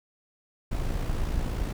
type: noise with amplitude modulation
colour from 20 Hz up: brown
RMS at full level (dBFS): -26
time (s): 0.71-1.73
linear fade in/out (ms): 10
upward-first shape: sine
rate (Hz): 57.4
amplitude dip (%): 45
effects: none